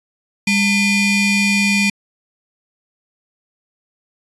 45% pulse ring-modulated tone, 1108.7 Hz, C#6, in tune, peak -10 dBFS, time 0.47-1.9 s, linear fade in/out 5 ms, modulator 1310 Hz, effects resampled to 22050 Hz

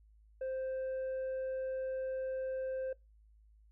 triangle tone with tanh clipping, 523.3 Hz, C5, in tune, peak -36 dBFS, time 0.41-2.93 s, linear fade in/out 5 ms, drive 8 dB, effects noise-tail reverb RT60 0.2 s tail -22 dB re dry + added 53 Hz sine -60 dBFS peak until 3.71 s

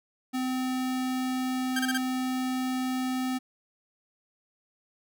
square tone, 256.9 Hz, C4, 32 cents flat, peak -28 dBFS, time 0.33-3.39 s, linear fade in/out 20 ms
sawtooth tone bursts, 1587 Hz, G6, 21 cents sharp, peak -23 dBFS, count 4, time 1.76-1.977 s, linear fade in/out 5 ms, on 34 ms, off 27 ms
effects none

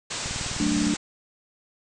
white low-pass noise, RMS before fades -32 dBFS, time 0.1-0.97 s, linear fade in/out 10 ms, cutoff 8400 Hz, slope 96 dB/octave
click train, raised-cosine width 5 ms, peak -22 dBFS, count 13, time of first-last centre 0.26-0.869 s, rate 19.7 Hz
sine chord, D major, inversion first, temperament equal with one note detuned, 187.25 / 220 / 293.7 Hz, F#3 / A3 / D4, +21 / 0 / 0 cents, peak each -28 / -26 / -24 dBFS, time 0.6-0.94 s, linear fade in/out 2 ms
effects none

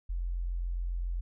sine tone, 43.65 Hz, F1, in tune, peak -30 dBFS, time 0.09-1.21 s, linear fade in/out 10 ms, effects none

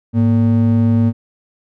triangle ring-modulated tone, 169.9 Hz, F3, 47 cents flat, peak -5 dBFS, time 0.13-1.13 s, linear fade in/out 50 ms, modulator 63.9 Hz, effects none

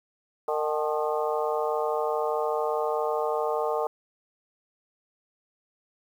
harmonic tone with a mistuned harmonic, 152.8 Hz, D#3, 31 cents flat, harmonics 3 / 4 / 5 / 6 / 7 / 8, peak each -28 / -30 / -32 / -34 / -35 / -36 dBFS, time 0.48-3.87 s, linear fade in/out 2 ms, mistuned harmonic 6, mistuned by -93 cents, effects 9-bit

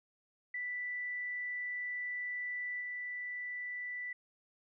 sine tone with level steps, 1975.5 Hz, B6, in tune, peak -36 / -38 dBFS, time 0.54-4.13 s, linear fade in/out 5 ms, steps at 2.8 s, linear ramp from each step 20 ms, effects none

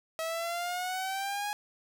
sawtooth exponential sweep, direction up, 643 to 834 Hz, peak -28 dBFS, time 0.19-1.53 s, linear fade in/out 0 ms, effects none

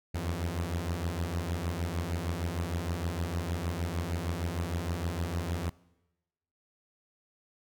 sawtooth beating tone pair, 81.5 / 88 Hz, E2 / F2, -19 / +14 cents, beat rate 6.5 Hz, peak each -31 / -29 dBFS, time 0.14-5.7 s, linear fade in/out 10 ms, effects noise-tail reverb RT60 1.0 s tail -22 dB re dry

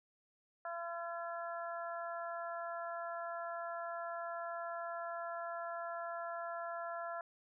harmonic tone, 339.6 Hz, F4, 48 cents flat, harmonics 2 / 3 / 4 / 5, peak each -42 / -48 / -45 / -50 dBFS, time 0.65-7.21 s, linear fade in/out 2 ms, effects none

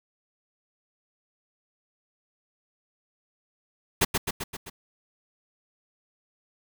pink noise with echo, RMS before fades -20 dBFS, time 4.01-4.05 s, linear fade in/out 10 ms, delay 130 ms, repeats 5, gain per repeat -4 dB, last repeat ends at 4.7 s, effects none

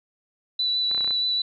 sine tone with vibrato, 3966 Hz, B7, 7 cents sharp, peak -21 dBFS, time 0.59-1.42 s, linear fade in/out 5 ms, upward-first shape triangle, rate 6.3 Hz, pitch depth 16 cents each way
clicks, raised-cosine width 0.5 ms, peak -23 dBFS, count 7, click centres 0.913 / 0.948 / 0.978 / 1.008 / 1.045 / 1.077 / 1.108 s
effects none

